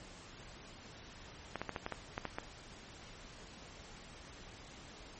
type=clicks; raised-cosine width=0.5 ms; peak=-22 dBFS; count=9; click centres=1.557 / 1.616 / 1.693 / 1.762 / 1.864 / 1.923 / 2.179 / 2.253 / 2.385 s; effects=pink hiss -53 dBFS RMS until 5.19 s + MP3 32 kbps